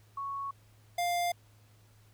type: tone pair in turn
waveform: sine / square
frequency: 1108.7 / 700.2 Hz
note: C#6 / F5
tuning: 0 / +4 cents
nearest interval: minor sixth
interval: 796 cents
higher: first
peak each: -34 / -29 dBFS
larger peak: second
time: 0.17-0.51 / 0.98-1.32 s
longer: neither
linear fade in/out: 5 ms
effects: added 106 Hz sine -59 dBFS peak until 2.13 s + pink hiss -66 dBFS RMS until 2.13 s